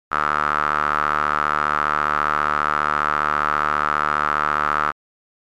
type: tone with band-pass filter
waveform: sawtooth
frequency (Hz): 74.8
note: D2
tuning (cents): +32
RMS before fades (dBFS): -20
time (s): 0.11-4.92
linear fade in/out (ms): 20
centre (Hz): 1300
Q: 6.9
effects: MP3 96 kbps